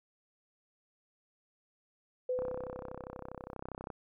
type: tone with exponential decay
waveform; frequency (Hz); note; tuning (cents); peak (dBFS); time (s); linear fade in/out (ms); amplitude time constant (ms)
sine; 505; B4; +39; -29; 2.29-3.54; 5; 270
type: click train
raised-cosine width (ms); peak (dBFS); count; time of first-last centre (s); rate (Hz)
1; -27; 50; 2.39-3.902; 32.4
effects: none